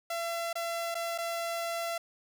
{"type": "tone with dropouts", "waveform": "sawtooth", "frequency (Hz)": 676, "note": "E5", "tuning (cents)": 43, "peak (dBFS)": -28, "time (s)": [0.1, 1.98], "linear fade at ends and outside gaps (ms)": 5, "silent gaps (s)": [[0.53, 0.554], [0.945, 0.951], [1.179, 1.184]], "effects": []}